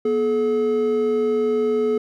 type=tone pair together; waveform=triangle; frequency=241.7 / 428.6 Hz; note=B3 / A4; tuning=-37 / -45 cents; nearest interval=minor seventh; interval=992 cents; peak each=-23 / -16 dBFS; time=0.05-1.98 s; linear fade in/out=5 ms; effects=none

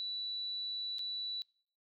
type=tone with dropouts; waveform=sine; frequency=3951 Hz; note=B7; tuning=in tune; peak=-36 dBFS; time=0-1.42 s; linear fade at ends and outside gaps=0 ms; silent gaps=0.984-0.992 s; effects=noise-tail reverb RT60 0.5 s tail -24 dB re dry

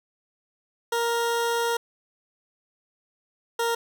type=tone pair in turn; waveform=20% pulse; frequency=467.8 / 465.3 Hz; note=A#4 / A#4; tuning=+6 / -3 cents; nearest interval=unison; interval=9 cents; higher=first; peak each=-18 dBFS; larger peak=neither; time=0.92-1.77 / 3.59-3.75 s; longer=first; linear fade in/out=5 ms; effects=none

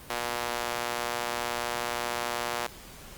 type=tone with high-pass filter; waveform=sawtooth; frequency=120 Hz; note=B2; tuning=49 cents flat; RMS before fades=-32 dBFS; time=0.1-2.67 s; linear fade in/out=0 ms; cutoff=690 Hz; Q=0.94; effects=pink hiss -47 dBFS RMS until 3.17 s + Opus 32 kbps

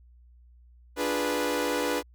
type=chord; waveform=sawtooth; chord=D diminished seventh; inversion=none; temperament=equal with one note detuned; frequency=293.7 / 349.2 / 415.3 / 491.6 Hz; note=D4 / F4 / Ab4 / Cb5; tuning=0 / 0 / 0 / -8 cents; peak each=-27 / -31 / -30 / -25 dBFS; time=0.96-2.03 s; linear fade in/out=50 ms; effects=added 60 Hz sine -52 dBFS peak until 2.14 s

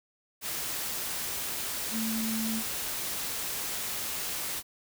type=tone in noise; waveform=sine; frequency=222.6 Hz; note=A3; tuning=20 cents sharp; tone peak=-30 dBFS; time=1.91-2.63 s; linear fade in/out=50 ms; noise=white; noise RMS=-34 dBFS; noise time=0.41-4.63 s; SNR=+1 dB; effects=none

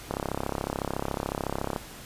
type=click train; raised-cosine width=1 ms; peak=-14 dBFS; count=57; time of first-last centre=0.11-1.762 s; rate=33.9 Hz; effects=pink hiss -44 dBFS RMS until 2.05 s + resampled to 32000 Hz

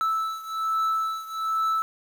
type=beating tone pair; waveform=triangle; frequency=1313 / 1314.2 Hz; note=E6 / E6; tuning=-7 / -6 cents; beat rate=1.2 Hz; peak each=-24 / -27 dBFS; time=0.01-1.82 s; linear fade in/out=0 ms; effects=8-bit

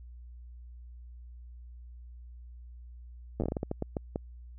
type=slowing click train; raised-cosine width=2 ms; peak=-18 dBFS; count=13; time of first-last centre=3.4-4.159 s; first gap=9 ms; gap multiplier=1.32; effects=added 60 Hz sine -45 dBFS peak until 4.58 s

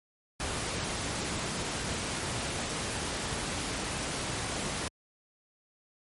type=noise; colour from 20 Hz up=pink; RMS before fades=-33 dBFS; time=0.4-4.88 s; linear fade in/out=0 ms; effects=high-pass 60 Hz 12 dB/octave + MP3 48 kbps

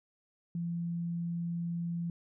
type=tone; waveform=sine; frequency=170.4 Hz; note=F3; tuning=42 cents flat; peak=-32 dBFS; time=0.55-2.1 s; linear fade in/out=2 ms; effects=none

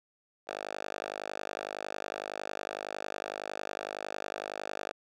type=tone with high-pass filter; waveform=5% pulse; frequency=50.9 Hz; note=G#1; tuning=34 cents flat; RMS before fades=-39 dBFS; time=0.47-4.92 s; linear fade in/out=10 ms; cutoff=660 Hz; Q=1.7; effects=low-pass 6000 Hz 12 dB/octave

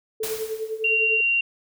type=tone with tremolo; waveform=sine; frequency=440 Hz; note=A4; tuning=in tune; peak=-23 dBFS; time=0.2-1.21 s; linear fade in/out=5 ms; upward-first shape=triangle; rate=9.9 Hz; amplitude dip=85%
type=noise with exponential decay; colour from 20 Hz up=white; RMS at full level=-29 dBFS; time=0.23-1.06 s; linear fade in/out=5 ms; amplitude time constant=180 ms
type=tone; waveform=sine; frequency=2760 Hz; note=F7; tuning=21 cents flat; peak=-18 dBFS; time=0.84-1.41 s; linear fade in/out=5 ms
effects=none

